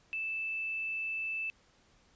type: tone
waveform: sine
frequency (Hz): 2637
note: E7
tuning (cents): 0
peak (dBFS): -33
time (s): 0.13-1.5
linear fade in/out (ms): 0
effects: pink hiss -66 dBFS RMS until 2.15 s + resampled to 16000 Hz